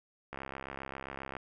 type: click train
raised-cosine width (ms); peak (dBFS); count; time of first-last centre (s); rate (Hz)
0.5; -25; 71; 0.33-1.367; 67.5
effects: none